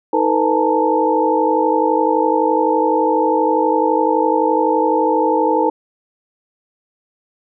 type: tone cluster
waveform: sine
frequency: 316.7 / 450.5 / 502 / 859 / 911 Hz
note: D#4 / A4 / B4 / A5 / A#5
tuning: +31 / +41 / +28 / -42 / -40 cents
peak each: -19 dBFS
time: 0.13-5.7 s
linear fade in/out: 5 ms
effects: none